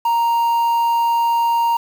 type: tone with quantisation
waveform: triangle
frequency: 932.3 Hz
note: A#5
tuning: in tune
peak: -12 dBFS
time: 0.05-1.77 s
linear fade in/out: 5 ms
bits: 6
effects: none